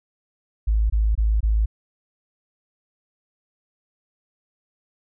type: tone bursts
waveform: sine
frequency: 53.8 Hz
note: A1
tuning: 38 cents flat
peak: -16 dBFS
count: 4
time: 0.67-1.659 s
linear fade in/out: 10 ms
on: 230 ms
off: 23 ms
effects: none